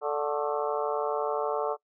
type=harmonic tone with a mistuned harmonic; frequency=146.83 Hz; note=D3; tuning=in tune; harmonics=3 / 4 / 5 / 6 / 7 / 8 / 9; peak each=-30 / -32 / -34 / -36 / -37 / -38 / -39 dBFS; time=0.01-1.77 s; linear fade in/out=50 ms; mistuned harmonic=7; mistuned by=+90 cents; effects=noise-tail reverb RT60 0.1 s tail -22 dB re dry